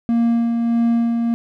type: tone with tremolo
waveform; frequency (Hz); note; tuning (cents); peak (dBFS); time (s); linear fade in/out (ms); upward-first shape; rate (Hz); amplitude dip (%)
triangle; 233.1; A#3; 0; -11; 0.09-1.34; 0; sine; 1.6; 35
effects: none